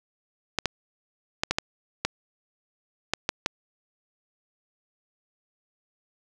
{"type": "clicks", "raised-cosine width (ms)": 0.2, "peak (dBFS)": -6, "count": 9, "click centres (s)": [0.587, 0.657, 1.435, 1.51, 1.585, 2.05, 3.136, 3.291, 3.461], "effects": []}